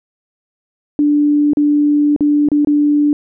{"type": "tone with dropouts", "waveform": "sine", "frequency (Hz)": 293.7, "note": "D4", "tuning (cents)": 0, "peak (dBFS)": -9, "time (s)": [0.99, 3.13], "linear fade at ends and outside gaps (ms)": 1, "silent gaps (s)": [[1.534, 1.571], [2.163, 2.207], [2.487, 2.517], [2.648, 2.672]], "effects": []}